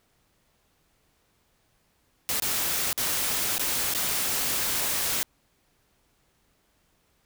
white noise with dropouts, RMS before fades -27 dBFS, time 2.29-5.23 s, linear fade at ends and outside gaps 0 ms, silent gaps 2.399-2.422 / 2.929-2.977 / 3.581-3.595 / 3.938-3.948 s, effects pink hiss -68 dBFS RMS until 7.25 s

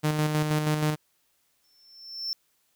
sawtooth tone with tremolo, 152.4 Hz, D#3, 36 cents flat, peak -18 dBFS, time 0.03-0.96 s, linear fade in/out 20 ms, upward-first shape square, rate 6.3 Hz, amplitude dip 40%
triangle tone with exponential growth, 5370 Hz, E8, 31 cents sharp, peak -25 dBFS, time 1.64-2.33 s, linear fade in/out 0 ms, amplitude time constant 150 ms
effects white hiss -70 dBFS RMS until 2.75 s

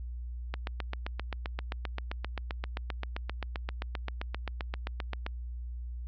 click train, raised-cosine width 0.3 ms, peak -18 dBFS, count 37, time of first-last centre 0.54-5.264 s, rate 7.62 Hz, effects added 60 Hz sine -36 dBFS peak until 6.07 s + low-pass 4000 Hz 12 dB/octave

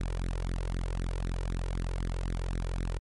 sawtooth tone with flanger, 43.65 Hz, F1, in tune, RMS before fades -32 dBFS, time 0-2.99 s, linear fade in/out 10 ms, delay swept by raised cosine 0.49 to 2.19 ms, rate 3.9 Hz, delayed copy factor +0.95, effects MP3 48 kbps

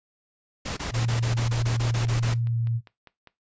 pink noise bursts, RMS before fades -31 dBFS, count 12, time 0.65-2.343 s, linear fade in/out 10 ms, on 120 ms, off 23 ms
sine tone with pitch glide, 116.9 to 115.89 Hz, A#2 to A#2, +5 to -10 cents, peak -23 dBFS, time 0.91-2.81 s, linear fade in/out 50 ms, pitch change -15 cents, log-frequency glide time 2.47-2.56 s
click train, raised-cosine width 0.3 ms, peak -30 dBFS, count 9, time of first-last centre 1.67-3.273 s, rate 4.99 Hz
effects noise-tail reverb RT60 0.2 s tail -18 dB re dry + resampled to 16000 Hz

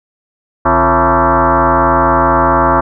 sine tone with frequency modulation, 143.6 Hz, D3, 39 cents flat, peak -7 dBFS, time 0.65-2.81 s, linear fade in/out 10 ms, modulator 203 Hz, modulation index 6.1, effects none

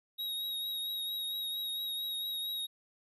square tone with vibrato, 3792 Hz, A#7, 29 cents sharp, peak -35 dBFS, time 0.18-2.67 s, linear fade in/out 20 ms, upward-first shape triangle, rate 4.4 Hz, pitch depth 28 cents each way, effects none

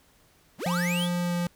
square linear sweep, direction up, 110 to 3613 Hz, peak -30 dBFS, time 0.58-1.09 s, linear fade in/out 50 ms
square tone with pitch glide, 175.7 to 174.49 Hz, F3 to F3, +11 to -1 cents, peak -26 dBFS, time 0.66-1.47 s, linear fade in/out 2 ms, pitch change -12 cents, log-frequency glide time 1.22-1.34 s
effects pink hiss -61 dBFS RMS until 1.55 s

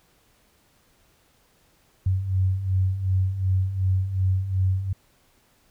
sine beating tone pair, 92.2 / 94.9 Hz, F#2 / F#2, -6 / +44 cents, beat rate 2.7 Hz, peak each -27 / -21 dBFS, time 2.06-4.93 s, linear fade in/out 5 ms, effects pink hiss -62 dBFS RMS until 5.7 s

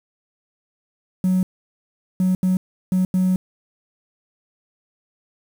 triangle tone bursts at uneven times, 185 Hz, F#3, in tune, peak -12 dBFS, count 5, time 1.24-1.43 / 2.2-2.35 / 2.43-2.57 / 2.92-3.05 / 3.14-3.36 s, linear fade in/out 2 ms, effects tanh soft clip ceiling -11 dBFS + 7-bit

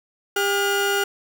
30% pulse tone pair together, 400.2 / 1426 Hz, G4 / F6, +36 / +36 cents, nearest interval octave + minor seventh, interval 2200 cents, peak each -19 / -20 dBFS, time 0.36-1.04 s, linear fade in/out 5 ms, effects none

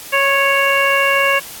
harmonic tone with a mistuned harmonic, 554.4 Hz, C#5, in tune, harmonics 1 / 2 / 3 / 4 / 5, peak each -18 / -18 / -18 / -18 / -18 dBFS, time 0.12-1.4 s, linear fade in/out 20 ms, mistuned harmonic 2, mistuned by -19 cents, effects white hiss -33 dBFS RMS until 1.6 s + AAC 64 kbps

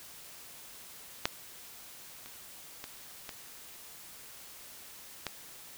clicks, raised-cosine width 0.2 ms, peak -9 / -29 / -23 / -22 / -16 dBFS, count 5, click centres 1.255 / 2.26 / 2.841 / 3.292 / 5.267 s, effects white hiss -50 dBFS RMS until 5.77 s

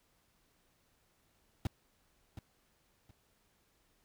brown noise with echo, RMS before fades -33 dBFS, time 1.65-1.67 s, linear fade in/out 2 ms, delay 720 ms, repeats 2, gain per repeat -12 dB, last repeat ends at 3.11 s, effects pink hiss -73 dBFS RMS until 4.04 s

